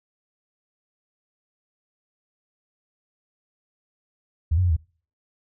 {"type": "tone with pitch steps", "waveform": "sine", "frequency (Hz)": [79.6, 91.8, 88.8, 79.5], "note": ["D#2", "F#2", "F2", "D#2"], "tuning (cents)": [40, -13, 29, 38], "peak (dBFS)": -17, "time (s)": [4.51, 4.766], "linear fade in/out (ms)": 10, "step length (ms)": 64, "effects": ["noise-tail reverb RT60 0.4 s tail -23 dB re dry"]}